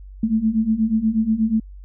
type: beating tone pair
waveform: sine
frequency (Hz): 215.6 / 223.9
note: A3 / A3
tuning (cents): -35 / +30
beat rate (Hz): 8.3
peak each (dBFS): -21 / -18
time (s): 0.23-1.6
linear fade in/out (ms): 5
effects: added 48 Hz sine -36 dBFS peak until 1.84 s